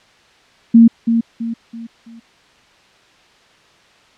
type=tone with echo; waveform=sine; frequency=230 Hz; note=A#3; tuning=23 cents flat; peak=-3 dBFS; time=0.74-0.88 s; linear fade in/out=10 ms; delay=330 ms; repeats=4; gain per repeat=-8 dB; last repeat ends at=2.2 s; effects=white hiss -50 dBFS RMS until 4.17 s + low-pass 4000 Hz 12 dB/octave